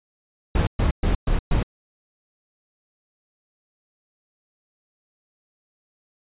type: noise bursts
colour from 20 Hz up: brown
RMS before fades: -19 dBFS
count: 5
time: 0.55-1.63 s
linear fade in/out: 5 ms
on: 120 ms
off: 120 ms
effects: resampled to 8000 Hz